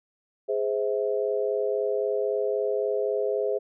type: chord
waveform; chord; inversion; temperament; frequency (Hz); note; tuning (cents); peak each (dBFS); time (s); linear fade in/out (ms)
sine; Ab augmented; none; just; 415.3 / 519.1 / 648.9; Ab4 / C5 / E5; 0 / -14 / -27; -26 / -28 / -31; 0.48-3.59; 20
effects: none